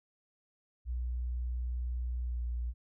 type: tone with pitch glide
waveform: sine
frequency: 61 to 59.74 Hz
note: B1 to A#1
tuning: -21 to +43 cents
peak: -32 dBFS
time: 0.85-2.74 s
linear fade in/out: 50 ms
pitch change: -36 cents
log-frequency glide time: 2.23-2.42 s
effects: none